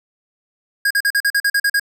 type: tone bursts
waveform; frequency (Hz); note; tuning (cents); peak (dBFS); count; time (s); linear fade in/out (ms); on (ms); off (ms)
square; 1635; G#6; -28; -14; 10; 0.85-1.797; 5; 56; 43
effects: none